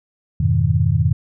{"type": "chord", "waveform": "sine", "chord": "F half-diminished seventh", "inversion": "none", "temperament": "equal", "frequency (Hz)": [87.31, 103.83, 123.47, 155.56], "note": ["F2", "Ab2", "Cb3", "Eb3"], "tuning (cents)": [0, 0, 0, 0], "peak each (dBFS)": -19, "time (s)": [0.4, 1.13], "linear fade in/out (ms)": 5, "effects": []}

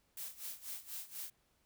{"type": "noise with tremolo", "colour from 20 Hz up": "blue", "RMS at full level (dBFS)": -43, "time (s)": [0.17, 1.3], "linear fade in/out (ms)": 2, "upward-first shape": "sine", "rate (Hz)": 4.1, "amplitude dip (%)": 85, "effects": ["pink hiss -75 dBFS RMS until 1.65 s"]}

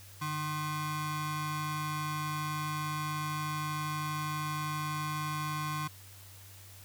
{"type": "ring-modulated tone", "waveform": "40% pulse", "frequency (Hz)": 456.2, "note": "A#4", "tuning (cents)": -37, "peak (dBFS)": -29, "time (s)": [0.21, 5.88], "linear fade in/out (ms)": 10, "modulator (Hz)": 606, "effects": ["added 97 Hz sine -52 dBFS peak until 6.84 s", "white hiss -54 dBFS RMS until 6.84 s"]}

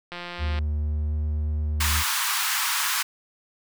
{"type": "click train", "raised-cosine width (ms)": 0.3, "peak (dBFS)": -19, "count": 83, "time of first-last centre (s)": [0.12, 0.589], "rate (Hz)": 175}
{"type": "tone with pitch glide", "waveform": "triangle", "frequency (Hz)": [75.2, 75.72], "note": ["D2", "D#2"], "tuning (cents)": [42, -47], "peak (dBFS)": -21, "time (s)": [0.38, 2.04], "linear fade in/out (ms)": 50, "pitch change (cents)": 11, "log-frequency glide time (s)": [1.01, 1.12]}
{"type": "high-pass noise", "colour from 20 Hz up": "pink", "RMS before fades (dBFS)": -25, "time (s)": [1.8, 3.03], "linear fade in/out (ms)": 10, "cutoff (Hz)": 930, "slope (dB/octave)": 48}
{"effects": []}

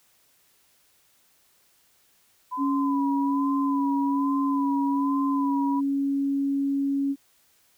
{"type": "tone with vibrato", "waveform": "sine", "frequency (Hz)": 998, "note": "B5", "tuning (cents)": 18, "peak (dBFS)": -28, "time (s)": [2.51, 5.81], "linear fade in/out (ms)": 20, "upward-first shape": "sine", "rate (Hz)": 1.2, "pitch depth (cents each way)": 62}
{"type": "tone", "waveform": "sine", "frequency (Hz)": 277.5, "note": "C#4", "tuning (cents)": 2, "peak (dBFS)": -22, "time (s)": [2.57, 7.16], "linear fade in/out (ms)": 50}
{"effects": ["white hiss -63 dBFS RMS until 7.77 s"]}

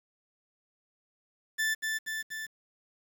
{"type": "tone with echo", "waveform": "40% pulse", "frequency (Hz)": 1760, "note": "A6", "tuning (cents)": 0, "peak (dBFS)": -26, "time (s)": [1.58, 1.75], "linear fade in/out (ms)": 20, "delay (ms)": 240, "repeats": 3, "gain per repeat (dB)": -3, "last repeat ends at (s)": 2.47, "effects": ["9-bit"]}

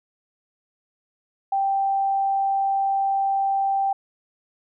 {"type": "tone", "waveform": "sine", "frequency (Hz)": 784, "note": "G5", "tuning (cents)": 0, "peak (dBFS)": -19, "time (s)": [1.52, 3.93], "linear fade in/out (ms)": 5, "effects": []}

